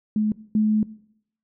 sine tone pair in turn, 213.5 / 214.6 Hz, G#3 / A3, +48 / -43 cents, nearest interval unison, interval 9 cents, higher second, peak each -18 / -16 dBFS, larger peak second, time 0.16-0.32 / 0.55-0.83 s, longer second, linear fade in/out 2 ms, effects noise-tail reverb RT60 0.7 s tail -20 dB re dry

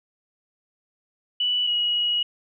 sine tone pair in turn, 2960 / 2906 Hz, F#7 / F#7, 0 / -32 cents, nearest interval unison, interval 32 cents, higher first, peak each -20 dBFS, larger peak neither, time 1.4-1.67 / 1.67-2.23 s, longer second, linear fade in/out 5 ms, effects none

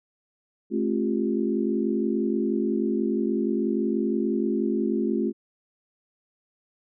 sine tone cluster, 217.2 / 267.7 / 348.2 / 394.4 Hz, A3 / C4 / F4 / G4, -22 / +40 / -5 / +11 cents, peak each -26 / -28 / -27 / -31 dBFS, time 0.7-5.33 s, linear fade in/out 50 ms, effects none

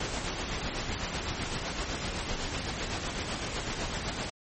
pink noise with tremolo, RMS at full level -32 dBFS, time 0-4.3 s, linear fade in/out 5 ms, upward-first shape sine, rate 7.9 Hz, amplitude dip 40%, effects MP3 32 kbps

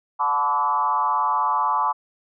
sine tone with frequency modulation, 1009 Hz, B5, 37 cents sharp, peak -18 dBFS, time 0.19-1.93 s, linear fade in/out 20 ms, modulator 140 Hz, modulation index 1.4, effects none

